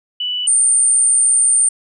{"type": "tone pair in turn", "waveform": "sine", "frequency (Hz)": [2967, 8937], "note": ["F#7", "C#9"], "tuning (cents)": [4, 13], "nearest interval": "octave + perfect fifth", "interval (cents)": 1909, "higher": "second", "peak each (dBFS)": [-18, -10], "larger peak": "second", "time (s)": [[0.2, 0.47], [0.47, 1.69]], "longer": "second", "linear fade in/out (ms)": 5, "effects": []}